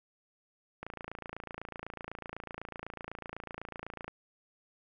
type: click train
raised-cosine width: 0.5 ms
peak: -25 dBFS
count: 92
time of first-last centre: 0.83-4.08 s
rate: 28 Hz
effects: none